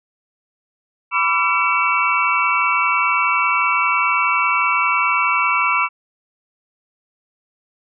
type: tone cluster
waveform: sine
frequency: 989 / 1159 / 1354 / 2273 / 2682 Hz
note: B5 / D6 / E6 / C#7 / E7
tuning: +2 / -23 / +46 / +43 / +29 cents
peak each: -21 dBFS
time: 1.11-5.89 s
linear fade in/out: 50 ms
effects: none